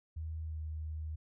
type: tone with pitch glide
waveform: sine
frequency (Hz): 79.5 to 78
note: D#2 to D#2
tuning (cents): +38 to +5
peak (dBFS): -37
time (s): 0.16-1.16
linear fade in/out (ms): 10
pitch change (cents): -33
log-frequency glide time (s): 0.44-0.58
effects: none